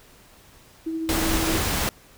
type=tone with tremolo; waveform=sine; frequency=323.6 Hz; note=E4; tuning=32 cents flat; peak=-24 dBFS; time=0.86-1.58 s; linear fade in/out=10 ms; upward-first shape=sine; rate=13 Hz; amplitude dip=30%
type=noise; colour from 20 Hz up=pink; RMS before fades=-24 dBFS; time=1.09-1.89 s; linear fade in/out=0 ms
effects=pink hiss -52 dBFS RMS until 2.17 s